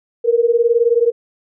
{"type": "beating tone pair", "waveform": "sine", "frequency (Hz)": [460, 479], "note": ["A#4", "A#4"], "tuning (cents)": [-23, 47], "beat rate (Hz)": 19, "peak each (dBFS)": -14, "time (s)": [0.24, 1.12], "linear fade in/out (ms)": 20, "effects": []}